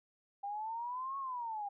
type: exponential two-way sweep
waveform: sine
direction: up then down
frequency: 794 to 1108.7 to 794 Hz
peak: -37 dBFS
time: 0.43-1.69 s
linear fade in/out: 10 ms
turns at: 1.18 s
effects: none